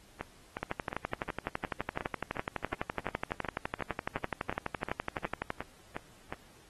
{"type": "two click trains", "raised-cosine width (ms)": 0.5, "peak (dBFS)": [-21, -17], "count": [18, 59], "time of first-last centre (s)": [[0.21, 6.325], [0.63, 5.504]], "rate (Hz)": [2.78, 11.9], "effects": ["pink hiss -60 dBFS RMS until 6.69 s", "AAC 32 kbps"]}